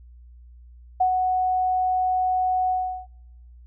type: tone with ADSR envelope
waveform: sine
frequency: 740 Hz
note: F#5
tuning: in tune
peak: -15 dBFS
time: 1-3.07 s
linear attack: 10 ms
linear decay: 93 ms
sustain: -4 dB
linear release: 370 ms
effects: noise-tail reverb RT60 0.9 s tail -25 dB re dry + added 60 Hz sine -44 dBFS peak until 3.66 s